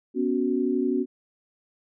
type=chord; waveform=sine; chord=B suspended second; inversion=none; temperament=equal with one note detuned; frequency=246.9 / 278.8 / 370 Hz; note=B3 / C#4 / F#4; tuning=0 / +10 / 0 cents; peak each=-26 dBFS; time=0.14-1.06 s; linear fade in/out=50 ms; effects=none